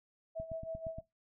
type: tone with tremolo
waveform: sine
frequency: 651 Hz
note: E5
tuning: 22 cents flat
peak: -36 dBFS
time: 0.35-1.01 s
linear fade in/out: 20 ms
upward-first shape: sine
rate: 6.2 Hz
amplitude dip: 75%
type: click train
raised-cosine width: 5 ms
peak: -33 dBFS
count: 6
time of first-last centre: 0.4-0.985 s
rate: 8.55 Hz
effects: noise-tail reverb RT60 0.2 s tail -22 dB re dry